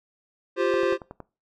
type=chord; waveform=square; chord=F suspended second; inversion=none; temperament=equal; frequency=349.2 / 392 / 523.3 Hz; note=F4 / G4 / C5; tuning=0 / 0 / 0 cents; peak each=-26 dBFS; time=0.56-0.98 s; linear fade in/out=50 ms
type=click train; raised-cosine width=1 ms; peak=-24 dBFS; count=6; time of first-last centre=0.74-1.203 s; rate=10.8 Hz
effects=noise-tail reverb RT60 0.3 s tail -21 dB re dry + low-pass 3000 Hz 12 dB/octave